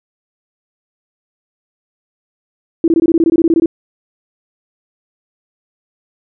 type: tone bursts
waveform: sine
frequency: 330 Hz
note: E4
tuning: 2 cents sharp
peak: -7 dBFS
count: 14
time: 2.84-3.659 s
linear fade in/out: 2 ms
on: 39 ms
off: 21 ms
effects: none

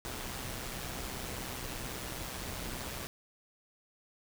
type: noise with amplitude modulation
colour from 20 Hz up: pink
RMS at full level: -38 dBFS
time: 0.05-3.07 s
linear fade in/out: 0 ms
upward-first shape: sine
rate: 127 Hz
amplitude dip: 50%
effects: none

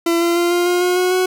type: tone with pitch steps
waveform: 40% pulse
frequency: 337.5 / 341.8 / 346.2 / 350.6 / 355.1 / 359.6 / 364.2 / 368.9 Hz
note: E4 / F4 / F4 / F4 / F4 / F#4 / F#4 / F#4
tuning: +41 / -37 / -15 / +7 / +29 / -49 / -27 / -5 cents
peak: -13 dBFS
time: 0.06-1.26 s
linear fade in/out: 5 ms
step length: 150 ms
effects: none

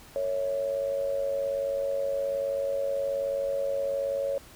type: tone with amplitude modulation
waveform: sine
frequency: 554.4 Hz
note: C#5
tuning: in tune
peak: -23 dBFS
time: 0.16-4.38 s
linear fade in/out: 0 ms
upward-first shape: sine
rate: 98.8 Hz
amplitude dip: 65%
effects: pink hiss -51 dBFS RMS until 4.55 s

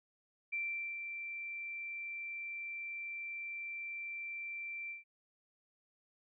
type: tone with ADSR envelope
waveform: sine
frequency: 2349 Hz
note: D7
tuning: in tune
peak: -34 dBFS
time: 0.52-5.04 s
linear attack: 15 ms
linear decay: 440 ms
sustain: -6 dB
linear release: 140 ms
effects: none

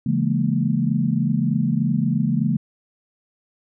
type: chord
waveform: sine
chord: A# half-diminished seventh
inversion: first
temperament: just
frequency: 139.85 / 167.82 / 209.8 / 233.1 Hz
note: C#3 / E3 / G#3 / A#3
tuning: +16 / +31 / +18 / 0 cents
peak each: -23 dBFS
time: 0.06-2.57 s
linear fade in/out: 5 ms
effects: none

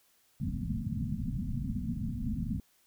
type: low-pass noise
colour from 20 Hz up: white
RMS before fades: -34 dBFS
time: 0.4-2.6 s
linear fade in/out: 2 ms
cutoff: 250 Hz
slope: 96 dB/octave
effects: white hiss -68 dBFS RMS until 2.86 s

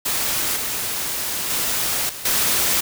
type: noise with level steps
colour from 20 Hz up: white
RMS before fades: -22 / -25 / -22 / -33 / -19 dBFS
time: 0.05-2.81 s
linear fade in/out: 10 ms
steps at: 0.56 / 1.5 / 2.09 / 2.25 s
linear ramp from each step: 5 ms
effects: none

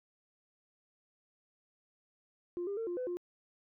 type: tone with pitch steps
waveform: sine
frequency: 350.8 / 401 / 453.3 / 351 / 504 / 353.2 Hz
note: F4 / G4 / A#4 / F4 / B4 / F4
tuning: +8 / +39 / -48 / +9 / +35 / +20 cents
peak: -33 dBFS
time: 2.57-3.17 s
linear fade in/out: 0 ms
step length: 100 ms
effects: tanh soft clip ceiling -31 dBFS

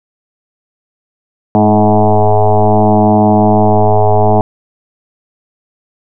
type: tone with frequency modulation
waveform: sine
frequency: 318.3 Hz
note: D#4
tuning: 39 cents sharp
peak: -5 dBFS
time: 1.55-4.41 s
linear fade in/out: 0 ms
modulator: 106 Hz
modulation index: 5
effects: none

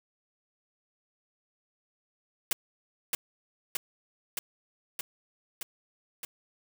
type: noise with echo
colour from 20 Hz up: white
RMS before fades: -27 dBFS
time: 2.51-2.53 s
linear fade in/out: 2 ms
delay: 620 ms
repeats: 6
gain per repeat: -2 dB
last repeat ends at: 6.25 s
effects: none

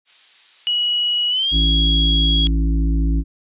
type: noise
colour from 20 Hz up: violet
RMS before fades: -33 dBFS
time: 0.05-1.77 s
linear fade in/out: 50 ms
type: tone with pitch glide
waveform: sine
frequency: 2918 to 3313 Hz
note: F#7 to G#7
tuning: -25 to -5 cents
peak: -16 dBFS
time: 0.67-2.47 s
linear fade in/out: 0 ms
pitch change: +220 cents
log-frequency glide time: 1.29-1.54 s
type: harmonic tone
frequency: 55 Hz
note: A1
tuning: in tune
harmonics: 1 / 3 / 5 / 6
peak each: -15 / -25 / -25 / -33 dBFS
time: 1.51-3.24 s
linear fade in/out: 50 ms
effects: resampled to 8000 Hz

